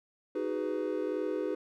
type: chord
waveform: triangle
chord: G# minor seventh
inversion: second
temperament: just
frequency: 311.5 / 373.8 / 415.3 / 498.4 Hz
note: D#4 / F#4 / G#4 / B4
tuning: +2 / +18 / 0 / +16 cents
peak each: -34 dBFS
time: 0.35-1.55 s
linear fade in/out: 5 ms
effects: none